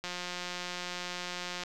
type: click train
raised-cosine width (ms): 0.2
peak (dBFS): -20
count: 285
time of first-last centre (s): 0.04-1.636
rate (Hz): 178
effects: none